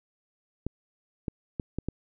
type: clicks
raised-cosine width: 3 ms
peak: -17 dBFS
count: 5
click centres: 0.666 / 1.282 / 1.598 / 1.786 / 1.886 s
effects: none